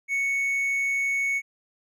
triangle tone, 2217 Hz, C#7, in tune, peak -21 dBFS, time 0.08-1.42 s, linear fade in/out 50 ms, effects none

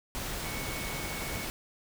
sine tone in noise, 2217 Hz, C#7, in tune, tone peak -42 dBFS, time 0.45-1.45 s, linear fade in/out 0 ms, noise pink, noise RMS -36 dBFS, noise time 0.15-1.5 s, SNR -9 dB, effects none

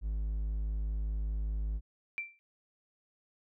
triangle tone, 52.5 Hz, G#1, 19 cents sharp, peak -29 dBFS, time 0.01-1.81 s, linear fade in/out 50 ms
sine tone with exponential decay, 2349 Hz, D7, in tune, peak -30 dBFS, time 2.18-2.39 s, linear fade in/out 0 ms, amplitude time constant 45 ms
effects none

